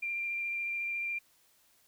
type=tone with vibrato; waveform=sine; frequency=2379 Hz; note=D7; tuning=22 cents sharp; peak=-32 dBFS; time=0.02-1.19 s; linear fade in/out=10 ms; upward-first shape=square; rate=14 Hz; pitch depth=9 cents each way; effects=white hiss -67 dBFS RMS until 1.87 s